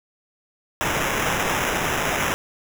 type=noise with sample-and-hold; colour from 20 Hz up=violet; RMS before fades=-23 dBFS; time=0.81-2.34 s; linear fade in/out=0 ms; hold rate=4410 Hz; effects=none